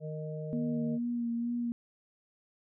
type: harmonic tone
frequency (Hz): 154.6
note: D#3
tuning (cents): -11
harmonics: 1 / 3 / 4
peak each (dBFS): -37 / -42 / -43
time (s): 0-0.99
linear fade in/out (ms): 50
type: tone with vibrato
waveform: sine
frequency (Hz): 236.6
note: A#3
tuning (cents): +26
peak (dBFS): -30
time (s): 0.53-1.72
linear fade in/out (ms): 0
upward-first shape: sine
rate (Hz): 2.2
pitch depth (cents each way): 25
effects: none